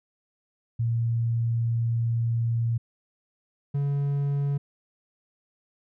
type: tone pair in turn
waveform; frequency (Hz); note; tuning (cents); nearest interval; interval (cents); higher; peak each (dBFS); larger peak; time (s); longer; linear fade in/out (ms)
sine / triangle; 116.1 / 141.52; A#2 / C#3; -7 / +36; minor third; 343; second; -22 / -21; second; 0.79-2.78 / 3.74-4.58; first; 10
effects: none